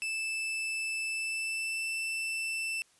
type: tone with pitch glide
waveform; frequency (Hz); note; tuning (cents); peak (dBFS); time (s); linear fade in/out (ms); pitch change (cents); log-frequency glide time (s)
40% pulse; 2637 to 2661; E7 to E7; 0 to +16; -31; 0.02-2.82; 0; +16; 1.06-1.88
effects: white hiss -65 dBFS RMS until 2.99 s + resampled to 24000 Hz